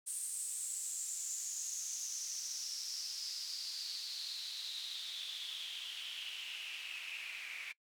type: noise with band-pass filter sweep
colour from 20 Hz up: white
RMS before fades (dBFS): -43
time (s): 0.06-7.73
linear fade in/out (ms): 20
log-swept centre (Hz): 8800 to 2300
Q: 6.8
effects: noise-tail reverb RT60 0.1 s tail -23 dB re dry